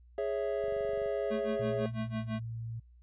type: chord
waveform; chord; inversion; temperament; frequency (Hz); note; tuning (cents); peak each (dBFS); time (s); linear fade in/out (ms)
triangle; C# minor; second; equal; 415.3 / 554.4 / 659.3; G#4 / C#5 / E5; 0 / 0 / 0; -32 / -33 / -34; 0.18-1.86; 2
type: click train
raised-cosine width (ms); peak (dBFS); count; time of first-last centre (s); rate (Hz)
5; -40; 11; 0.64-1.06; 23.8
type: tone with tremolo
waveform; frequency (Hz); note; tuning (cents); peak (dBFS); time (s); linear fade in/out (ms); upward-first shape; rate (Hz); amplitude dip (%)
square; 219.8; A3; -2; -33; 1.3-2.4; 20; sine; 6; 95
type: tone with pitch glide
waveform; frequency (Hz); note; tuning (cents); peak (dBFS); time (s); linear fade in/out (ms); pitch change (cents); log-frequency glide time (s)
sine; 117.7 to 114.48; A#2 to A#2; +17 to -31; -36; 1.59-2.8; 10; -48; 2-2.29
effects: added 60 Hz sine -55 dBFS peak until 3.02 s + resampled to 8000 Hz